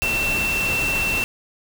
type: tone in noise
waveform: sine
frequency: 2693 Hz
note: E7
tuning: 36 cents sharp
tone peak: -20 dBFS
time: 0.02-1.24 s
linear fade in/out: 0 ms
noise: pink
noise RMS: -27 dBFS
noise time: 0.02-1.24 s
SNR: +4 dB
effects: none